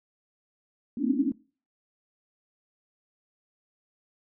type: band-pass noise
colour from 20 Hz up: white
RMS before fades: -26 dBFS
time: 0.97-1.32 s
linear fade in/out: 2 ms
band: 230 to 300 Hz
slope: 96 dB/octave
effects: noise-tail reverb RT60 0.4 s tail -23 dB re dry